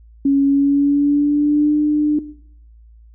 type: tone with pitch glide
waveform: sine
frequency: 277.5 to 299.1 Hz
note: C#4 to D4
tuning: +2 to +32 cents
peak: -11 dBFS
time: 0.25-2.19 s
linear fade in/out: 5 ms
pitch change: +130 cents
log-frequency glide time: 0.45-1.74 s
effects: noise-tail reverb RT60 0.6 s tail -17 dB re dry + added 56 Hz sine -42 dBFS peak until 3.14 s